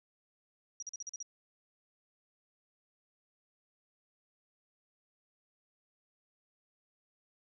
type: tone bursts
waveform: sine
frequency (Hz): 5750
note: F8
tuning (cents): +50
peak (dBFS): -39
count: 7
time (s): 0.8-1.227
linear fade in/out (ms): 2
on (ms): 25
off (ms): 42
effects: none